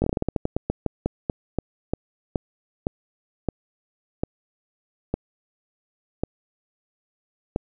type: slowing click train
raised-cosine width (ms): 2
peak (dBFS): -9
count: 24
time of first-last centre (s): 0.02-7.561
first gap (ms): 20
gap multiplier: 1.21
effects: none